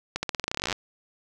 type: accelerating click train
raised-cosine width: 0.2 ms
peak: -10 dBFS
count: 20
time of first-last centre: 0.16-0.727 s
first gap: 70 ms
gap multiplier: 0.89
effects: none